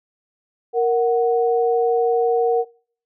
sine tone pair together, 466.2 / 740.5 Hz, A#4 / F#5, 0 / +1 cents, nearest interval minor sixth, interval 801 cents, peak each -16 / -21 dBFS, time 0.73-2.65 s, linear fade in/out 50 ms, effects noise-tail reverb RT60 0.5 s tail -24 dB re dry

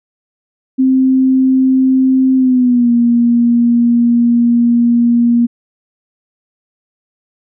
sine tone with pitch glide, 261.6 to 237.1 Hz, C4 to A#3, 0 to +30 cents, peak -7 dBFS, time 0.78-5.47 s, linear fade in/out 20 ms, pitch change -170 cents, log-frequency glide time 2.36-2.91 s, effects none

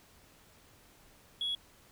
sine tone, 3352 Hz, G#7, 15 cents sharp, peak -30 dBFS, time 1.41-1.55 s, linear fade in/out 2 ms, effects tanh soft clip ceiling -28 dBFS + pink hiss -61 dBFS RMS until 1.91 s

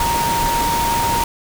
sine tone in noise, 932.3 Hz, A#5, in tune, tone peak -17 dBFS, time 0-1.24 s, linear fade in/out 2 ms, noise pink, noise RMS -22 dBFS, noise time 0-1.24 s, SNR +2 dB, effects none

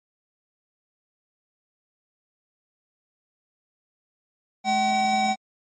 square tone pair together, 213 / 761 Hz, G#3 / F#5, +44 / +48 cents, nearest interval octave + minor seventh, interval 2204 cents, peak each -29 / -21 dBFS, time 4.64-5.36 s, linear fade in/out 50 ms, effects MP3 32 kbps

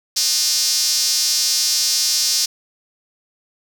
sawtooth tone with high-pass filter, 304.8 Hz, D#4, 36 cents flat, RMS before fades -18 dBFS, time 0.16-2.46 s, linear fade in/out 10 ms, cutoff 5200 Hz, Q 3.6, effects none

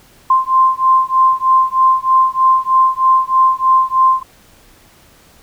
sine beating tone pair, 1045 / 1048.2 Hz, C6 / C6, -2 / +3 cents, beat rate 3.2 Hz, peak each -12 dBFS, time 0.3-4.23 s, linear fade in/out 5 ms, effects pink hiss -47 dBFS RMS until 5.42 s

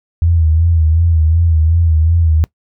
sine tone with vibrato, 81.6 Hz, E2, 17 cents flat, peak -8 dBFS, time 0.22-2.44 s, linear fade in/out 0 ms, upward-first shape sine, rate 2.7 Hz, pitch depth 70 cents each way, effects noise-tail reverb RT60 0.1 s tail -22 dB re dry

